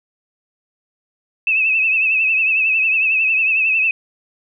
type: tone with vibrato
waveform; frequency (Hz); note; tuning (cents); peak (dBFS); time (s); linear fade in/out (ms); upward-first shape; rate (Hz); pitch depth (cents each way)
sine; 2600; E7; -24; -13; 1.47-3.91; 2; triangle; 11; 71
effects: none